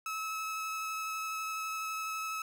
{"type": "tone with vibrato", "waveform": "30% pulse", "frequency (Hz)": 1295, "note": "E6", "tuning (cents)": -31, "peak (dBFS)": -32, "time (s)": [0.06, 2.42], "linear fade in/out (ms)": 2, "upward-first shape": "sine", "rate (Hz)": 12, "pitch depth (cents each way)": 9, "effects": []}